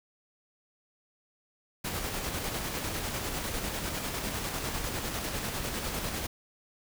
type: noise with tremolo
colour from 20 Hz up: pink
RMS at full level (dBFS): -33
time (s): 1.84-6.27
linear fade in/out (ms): 10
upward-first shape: square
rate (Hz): 10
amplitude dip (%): 30
effects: none